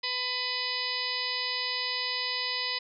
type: harmonic tone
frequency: 500 Hz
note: B4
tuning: 21 cents sharp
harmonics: 1 / 2 / 4 / 5 / 6 / 7 / 8 / 9 / 10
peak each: -45 / -39 / -36 / -40 / -39 / -42 / -35 / -40 / -34 dBFS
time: 0.03-2.79 s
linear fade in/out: 10 ms
effects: none